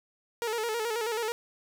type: tone with vibrato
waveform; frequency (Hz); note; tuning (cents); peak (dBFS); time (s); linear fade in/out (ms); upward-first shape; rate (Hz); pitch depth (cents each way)
sawtooth; 451.9; A4; +46; -25; 0.42-1.32; 0; square; 9.3; 73
effects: 10-bit